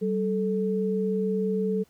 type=tone pair together; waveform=sine; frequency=192.33 / 436.9 Hz; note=G3 / A4; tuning=-33 / -12 cents; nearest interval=octave + major second; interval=1421 cents; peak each=-26 dBFS; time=0.01-1.84 s; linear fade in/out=20 ms; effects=pink hiss -63 dBFS RMS until 1.89 s